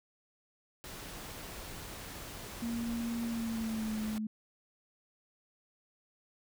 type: noise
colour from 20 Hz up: pink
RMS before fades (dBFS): -45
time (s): 0.84-4.18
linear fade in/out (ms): 0
type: tone with pitch glide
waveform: sine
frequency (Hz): 233.1 to 216.2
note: A#3 to A3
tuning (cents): 0 to -30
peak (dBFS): -33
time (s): 2.62-4.27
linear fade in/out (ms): 5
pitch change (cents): -130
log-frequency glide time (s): 3.24-3.96
effects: none